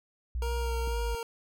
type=tone with pitch glide; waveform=sine; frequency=60.8 to 53.85 Hz; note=B1 to A1; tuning=-26 to -37 cents; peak=-29 dBFS; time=0.35-1.15 s; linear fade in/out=0 ms; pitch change=-211 cents; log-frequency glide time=0.87-0.98 s
type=tone with vibrato; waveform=25% pulse; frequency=466.2 Hz; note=A#4; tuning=in tune; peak=-30 dBFS; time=0.42-1.23 s; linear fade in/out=2 ms; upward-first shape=sine; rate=2.1 Hz; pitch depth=18 cents each way
type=click; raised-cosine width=3 ms; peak=-31 dBFS; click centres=0.876 s
effects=none